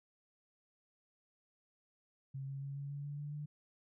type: tone with pitch steps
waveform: sine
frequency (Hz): 135.6 / 137.33 / 139.09 / 140.87 / 142.67 / 144.5 / 146.34 / 148.21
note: C#3 / C#3 / C#3 / C#3 / D3 / D3 / D3 / D3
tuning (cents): -38 / -16 / +6 / +28 / -50 / -28 / -6 / +16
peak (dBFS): -40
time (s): 2.34-3.46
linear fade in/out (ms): 10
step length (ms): 140
effects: none